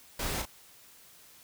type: noise with echo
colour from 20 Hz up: pink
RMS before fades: -34 dBFS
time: 0.19-0.42 s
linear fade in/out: 5 ms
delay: 35 ms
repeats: 1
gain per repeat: -5 dB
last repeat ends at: 0.455 s
effects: white hiss -56 dBFS RMS until 1.43 s